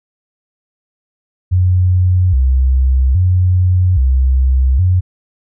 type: tone with vibrato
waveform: sine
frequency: 77 Hz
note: D#2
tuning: 17 cents flat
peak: -8 dBFS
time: 1.51-5.01 s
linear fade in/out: 20 ms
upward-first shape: square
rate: 0.61 Hz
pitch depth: 290 cents each way
effects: none